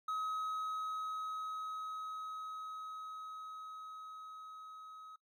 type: tone with level ramp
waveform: triangle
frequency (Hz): 1273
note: D#6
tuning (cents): +39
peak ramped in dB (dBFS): -33 to -48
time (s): 0.08-5.16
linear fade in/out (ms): 5
effects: noise-tail reverb RT60 0.1 s tail -21 dB re dry